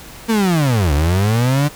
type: linear two-way sweep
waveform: 35% pulse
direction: down then up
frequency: 233.1 to 69.3 to 150 Hz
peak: -11 dBFS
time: 0.28-1.69 s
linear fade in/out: 20 ms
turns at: 0.93 s
effects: pink hiss -37 dBFS RMS until 1.75 s